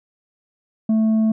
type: tone with tanh clipping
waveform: sine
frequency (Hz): 220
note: A3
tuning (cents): 0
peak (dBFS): -15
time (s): 0.89-1.32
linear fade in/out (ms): 5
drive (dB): 4
effects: none